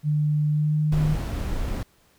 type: tone with pitch glide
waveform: sine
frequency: 150 to 152.45 Hz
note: D3 to D#3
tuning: +37 to -35 cents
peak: -19 dBFS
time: 0.03-1.17 s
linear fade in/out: 50 ms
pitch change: +28 cents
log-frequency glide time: 0.51-0.78 s
type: noise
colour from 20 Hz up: brown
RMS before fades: -27 dBFS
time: 0.92-1.83 s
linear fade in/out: 2 ms
effects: pink hiss -61 dBFS RMS until 2.18 s